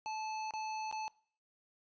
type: tone with dropouts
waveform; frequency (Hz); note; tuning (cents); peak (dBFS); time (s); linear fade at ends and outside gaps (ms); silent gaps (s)
square; 870; A5; -20; -38; 0.06-1.08; 0; 0.508-0.537 / 0.913-0.926
effects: noise-tail reverb RT60 0.5 s tail -22 dB re dry + resampled to 16000 Hz